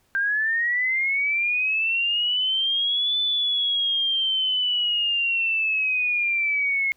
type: linear two-way sweep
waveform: sine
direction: up then down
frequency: 1574 to 3511 to 2159 Hz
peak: -20 dBFS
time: 0.15-6.92 s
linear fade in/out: 0 ms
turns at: 3.19 s
effects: pink hiss -65 dBFS RMS until 6.96 s